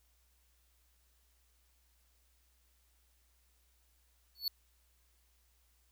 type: tone with exponential growth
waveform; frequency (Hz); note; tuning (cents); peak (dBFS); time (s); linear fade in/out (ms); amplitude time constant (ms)
square; 4431; C#8; -2; -29; 4.35-4.48; 2; 28
effects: added 60 Hz sine -70 dBFS peak until 5.91 s + white hiss -74 dBFS RMS until 5.91 s